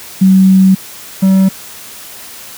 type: tone pair in turn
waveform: sine / triangle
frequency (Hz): 189.8 / 191.23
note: F#3 / G3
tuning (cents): +44 / -43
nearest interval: unison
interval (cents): 13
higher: second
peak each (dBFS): -3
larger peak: neither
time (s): 0.21-0.75 / 1.22-1.49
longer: first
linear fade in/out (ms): 10
effects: white hiss -31 dBFS RMS until 2.57 s + high-pass 60 Hz 12 dB/octave